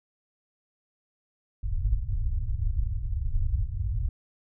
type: low-pass noise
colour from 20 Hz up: pink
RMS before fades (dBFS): -27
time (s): 1.63-4.09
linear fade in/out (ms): 2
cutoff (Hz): 110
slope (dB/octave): 48
effects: none